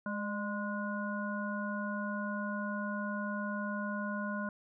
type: harmonic tone with a mistuned harmonic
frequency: 207.7 Hz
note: G#3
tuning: in tune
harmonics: 1 / 3 / 5 / 7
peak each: -36 / -42 / -42 / -40 dBFS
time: 0.06-4.49 s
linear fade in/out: 2 ms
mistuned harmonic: 3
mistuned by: -50 cents
effects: none